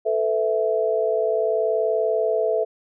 sine chord, A suspended second, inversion none, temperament equal with one note detuned, 440 / 500.5 / 659.3 Hz, A4 / B4 / E5, 0 / +23 / 0 cents, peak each -22 / -26 / -22 dBFS, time 0.05-2.65 s, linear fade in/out 20 ms, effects none

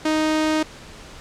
sawtooth tone, 311.2 Hz, D#4, in tune, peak -14 dBFS, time 0.05-0.63 s, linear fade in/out 5 ms, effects pink hiss -41 dBFS RMS until 1.2 s + low-pass 7000 Hz 12 dB/octave

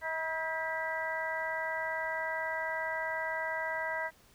harmonic tone with a mistuned harmonic, 320.2 Hz, D#4, 50 cents sharp, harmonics 2 / 3 / 4 / 5 / 6, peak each -38 / -38 / -47 / -38 / -37 dBFS, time 0.01-4.11 s, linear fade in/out 50 ms, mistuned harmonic 6, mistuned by +38 cents, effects pink hiss -62 dBFS RMS until 4.34 s

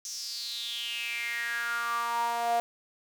sawtooth tone with high-pass filter sweep, 235.1 Hz, A#3, 15 cents sharp, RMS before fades -32 dBFS, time 0.05-2.6 s, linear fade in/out 0 ms, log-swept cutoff 6000 to 670 Hz, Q 7.2, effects none

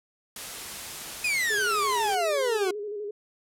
white noise, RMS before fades -37 dBFS, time 0.36-2.15 s, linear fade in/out 2 ms
40% pulse exponential sweep, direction down, 2542 to 356 Hz, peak -23 dBFS, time 1.24-2.71 s, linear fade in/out 5 ms
sine tone with vibrato, 415.3 Hz, G#4, in tune, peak -31 dBFS, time 1.5-3.11 s, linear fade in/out 5 ms, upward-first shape square, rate 12 Hz, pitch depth 40 cents each way
effects low-pass 12000 Hz 12 dB/octave

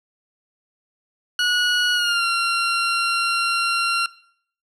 20% pulse tone with pitch glide, 1458 to 1376.2 Hz, F#6 to F6, -26 to -26 cents, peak -13 dBFS, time 1.39-4.06 s, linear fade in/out 2 ms, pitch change -100 cents, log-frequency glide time 1.94-2.24 s, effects noise-tail reverb RT60 0.6 s tail -20 dB re dry + low-pass 8000 Hz 12 dB/octave

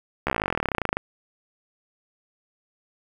slowing click train, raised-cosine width 0.5 ms, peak -8 dBFS, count 29, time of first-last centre 0.27-0.97 s, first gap 14 ms, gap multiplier 1.04, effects 7-bit

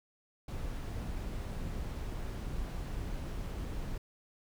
brown noise, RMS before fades -38 dBFS, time 0.48-3.98 s, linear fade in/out 5 ms, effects none

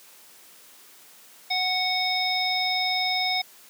harmonic tone, 740 Hz, F#5, in tune, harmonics 1 / 3 / 5 / 7, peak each -28 / -28 / -28 / -28 dBFS, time 1.5-3.42 s, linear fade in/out 10 ms, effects white hiss -51 dBFS RMS until 3.69 s + high-pass 200 Hz 12 dB/octave

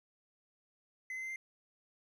triangle tone with pitch steps, 2041 / 2058 / 2074 / 2091 Hz, C7 / C7 / C7 / C7, -44 / -29 / -16 / -2 cents, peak -37 dBFS, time 1.1-1.36 s, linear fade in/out 2 ms, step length 65 ms, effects none

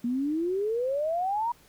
sine exponential sweep, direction up, 233.1 to 971 Hz, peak -25 dBFS, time 0.04-1.52 s, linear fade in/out 5 ms, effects pink hiss -58 dBFS RMS until 1.68 s

